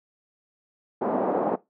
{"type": "band-pass noise", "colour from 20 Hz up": "white", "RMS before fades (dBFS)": -25, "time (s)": [1.01, 1.56], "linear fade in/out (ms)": 10, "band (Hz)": [210, 780], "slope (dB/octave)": 24, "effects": ["noise-tail reverb RT60 0.2 s tail -19 dB re dry"]}